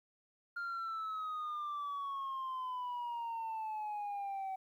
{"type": "exponential sweep", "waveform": "sine", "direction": "down", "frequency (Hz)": [1406, 760], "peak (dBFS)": -35, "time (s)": [0.56, 4.56], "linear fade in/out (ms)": 10, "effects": ["tanh soft clip ceiling -36 dBFS", "12-bit"]}